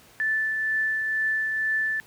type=tone with tremolo; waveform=sine; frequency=1756 Hz; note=A6; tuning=4 cents flat; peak=-21 dBFS; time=0.2-2 s; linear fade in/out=0 ms; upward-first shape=triangle; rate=2.1 Hz; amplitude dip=35%; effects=pink hiss -53 dBFS RMS until 2.06 s + high-pass 80 Hz 12 dB/octave